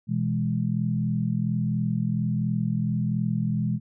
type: chord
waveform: sine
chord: E major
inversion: second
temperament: equal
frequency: 123.47 / 164.81 / 207.7 Hz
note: B2 / E3 / G#3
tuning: 0 / 0 / 0 cents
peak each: -27 dBFS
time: 0.07-3.8 s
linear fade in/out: 50 ms
effects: none